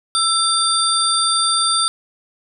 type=tone cluster; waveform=sine; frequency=1334 / 3593 / 4732 / 8970 Hz; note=E6 / A7 / D8 / C#9; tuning=+20 / +36 / +12 / +19 cents; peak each=-20 dBFS; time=0.15-1.88 s; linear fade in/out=0 ms; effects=none